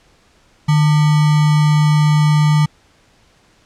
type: tone with sample-and-hold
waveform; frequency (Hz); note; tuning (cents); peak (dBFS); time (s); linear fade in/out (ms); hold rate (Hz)
sine; 151.4; D#3; -47; -9; 0.68-2.66; 10; 1050
effects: pink hiss -53 dBFS RMS until 3.65 s + low-pass 7000 Hz 12 dB/octave